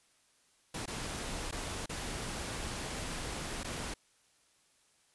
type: noise with dropouts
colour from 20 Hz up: pink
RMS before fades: -39 dBFS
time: 0.74-3.94 s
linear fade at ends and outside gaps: 5 ms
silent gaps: 0.858-0.876 / 1.512-1.524 / 1.86-1.893 / 3.634-3.644 s
effects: white hiss -69 dBFS RMS until 5.14 s + resampled to 24000 Hz